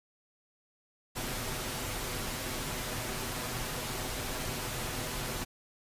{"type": "noise with comb filter", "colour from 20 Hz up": "pink", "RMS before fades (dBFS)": -36, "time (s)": [1.15, 5.45], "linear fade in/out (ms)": 20, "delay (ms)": 8, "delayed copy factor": 0.5, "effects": ["resampled to 32000 Hz"]}